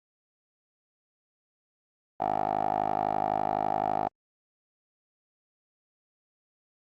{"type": "tone with band-pass filter", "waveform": "10% pulse", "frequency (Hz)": 51.91, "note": "G#1", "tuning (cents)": 0, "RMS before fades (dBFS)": -28, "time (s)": [2.2, 4.08], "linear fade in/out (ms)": 5, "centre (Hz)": 750, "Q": 5.8, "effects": ["Opus 32 kbps"]}